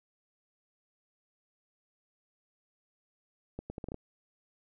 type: accelerating click train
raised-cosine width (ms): 2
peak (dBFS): -25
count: 7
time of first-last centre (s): 3.59-3.944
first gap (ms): 110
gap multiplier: 0.74
effects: none